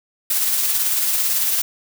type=noise with tremolo; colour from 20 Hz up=blue; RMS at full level=-18 dBFS; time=0.3-1.62 s; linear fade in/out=5 ms; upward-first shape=sine; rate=18 Hz; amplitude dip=30%; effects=none